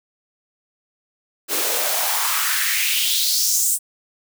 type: noise with high-pass filter sweep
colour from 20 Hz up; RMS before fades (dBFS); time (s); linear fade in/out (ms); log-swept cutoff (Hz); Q
white; -20; 1.48-3.79; 50; 340 to 8700; 3.1
effects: none